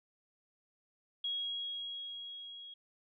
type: tone with level ramp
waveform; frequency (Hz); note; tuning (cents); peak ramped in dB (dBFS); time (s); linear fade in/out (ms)
sine; 3301; G#7; -11; -33 to -47; 1.24-2.74; 5
effects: none